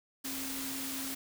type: tone in noise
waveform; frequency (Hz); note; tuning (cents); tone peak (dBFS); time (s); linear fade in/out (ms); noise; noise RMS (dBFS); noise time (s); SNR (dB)
sine; 268; C4; +42; -41; 0.24-1.15; 10; white; -39; 0.24-1.15; -5
effects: none